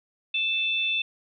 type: tone pair together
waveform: sine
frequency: 2637 / 3541 Hz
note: E7 / A7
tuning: 0 / +10 cents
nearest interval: perfect fourth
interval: 510 cents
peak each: -25 / -27 dBFS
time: 0.34-1.02 s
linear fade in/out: 5 ms
effects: none

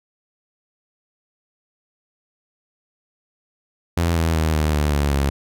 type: tone with pitch steps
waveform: sawtooth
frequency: 84.6 / 81.91 / 79.3 / 76.78 / 74.33 / 71.97 / 69.68 Hz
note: E2 / E2 / D#2 / D#2 / D2 / D2 / C#2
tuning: +45 / -10 / +33 / -22 / +21 / -34 / +10 cents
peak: -13 dBFS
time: 3.97-5.3 s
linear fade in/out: 5 ms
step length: 190 ms
effects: none

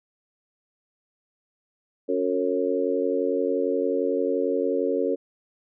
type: harmonic tone with a mistuned harmonic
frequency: 91.3 Hz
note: F#2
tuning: 23 cents flat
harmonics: 3 / 4 / 5 / 6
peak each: -28 / -28 / -25 / -28 dBFS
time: 2.08-5.16 s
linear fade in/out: 20 ms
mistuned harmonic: 3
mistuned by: +32 cents
effects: none

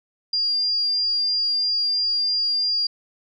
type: tone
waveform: sine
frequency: 4801 Hz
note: D8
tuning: 37 cents sharp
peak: -19 dBFS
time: 0.33-2.87 s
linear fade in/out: 5 ms
effects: none

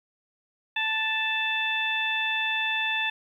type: harmonic tone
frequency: 880 Hz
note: A5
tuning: in tune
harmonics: 1 / 2 / 3 / 4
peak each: -33 / -29 / -28 / -31 dBFS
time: 0.76-3.1 s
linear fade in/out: 5 ms
effects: 10-bit

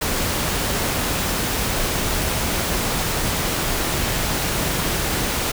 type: noise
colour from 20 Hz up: pink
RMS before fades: -22 dBFS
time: 0.01-5.52 s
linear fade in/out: 10 ms
effects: none

